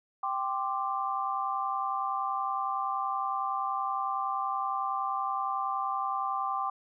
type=chord; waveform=sine; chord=G suspended fourth; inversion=none; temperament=just; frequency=784 / 1045.3 / 1176 Hz; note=G5 / C6 / D6; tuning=0 / -2 / +2 cents; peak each=-33 / -34 / -32 dBFS; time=0.23-6.7 s; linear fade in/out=5 ms; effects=none